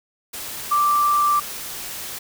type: tone in noise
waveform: sine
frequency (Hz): 1174.7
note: D6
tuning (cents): 0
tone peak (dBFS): -15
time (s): 0.71-1.4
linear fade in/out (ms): 10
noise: white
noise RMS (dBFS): -32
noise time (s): 0.33-2.19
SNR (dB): +14
effects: none